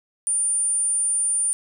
sine tone, 9220 Hz, D9, 33 cents flat, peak -19 dBFS, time 0.27-1.53 s, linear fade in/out 0 ms, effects none

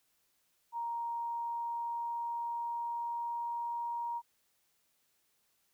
sine tone with pitch glide, 936 to 942.5 Hz, A#5 to A#5, +7 to +19 cents, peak -34 dBFS, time 0.72-4.22 s, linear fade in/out 50 ms, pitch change +12 cents, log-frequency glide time 1.03-3.78 s, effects white hiss -75 dBFS RMS until 5.73 s

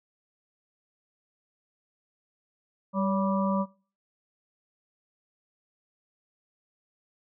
harmonic tone with a mistuned harmonic, 195.7 Hz, G3, 3 cents flat, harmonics 1 / 3 / 5 / 6, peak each -26 / -31 / -33 / -34 dBFS, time 2.93-3.66 s, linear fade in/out 50 ms, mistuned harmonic 3, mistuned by -54 cents, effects noise-tail reverb RT60 0.4 s tail -21 dB re dry

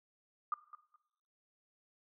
sine tone with echo, 1215 Hz, D#6, 42 cents flat, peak -31 dBFS, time 0.52-0.54 s, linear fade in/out 2 ms, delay 210 ms, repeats 2, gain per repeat -15 dB, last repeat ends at 0.96 s, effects noise-tail reverb RT60 0.9 s tail -19 dB re dry

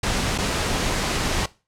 pink noise with dropouts, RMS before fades -23 dBFS, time 0.03-1.46 s, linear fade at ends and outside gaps 5 ms, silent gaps 0.379-0.384 s, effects noise-tail reverb RT60 0.3 s tail -19 dB re dry + low-pass 8000 Hz 12 dB/octave

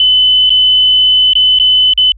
sine tone with dropouts, 3019 Hz, F#7, 34 cents sharp, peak -5 dBFS, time 0-2.12 s, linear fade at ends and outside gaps 2 ms, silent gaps 0.495-0.503 / 1.334-1.353 / 1.588-1.598 / 1.936-1.976 s, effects added 50 Hz sine -33 dBFS peak until 2.17 s

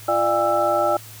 sine tone cluster, 344.9 / 597 / 694 / 809 / 1324 Hz, F4 / D5 / F5 / G#5 / E6, -22 / +28 / -11 / -46 / +7 cents, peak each -27 / -20 / -26 / -23 / -23 dBFS, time 0.08-0.97 s, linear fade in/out 5 ms, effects added 108 Hz sine -42 dBFS peak until 1.2 s + white hiss -42 dBFS RMS until 1.2 s

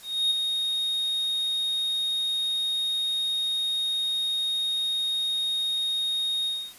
triangle tone with ADSR envelope, 3723 Hz, A#7, 3 cents flat, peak -18 dBFS, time 0.02-6.74 s, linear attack 290 ms, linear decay 8 ms, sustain -5 dB, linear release 280 ms, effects white hiss -49 dBFS RMS until 6.78 s + resampled to 32000 Hz

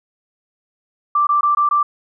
sine tone bursts, 1174.7 Hz, D6, in tune, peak -12 dBFS, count 5, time 1.15-1.83 s, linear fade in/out 5 ms, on 120 ms, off 20 ms, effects none

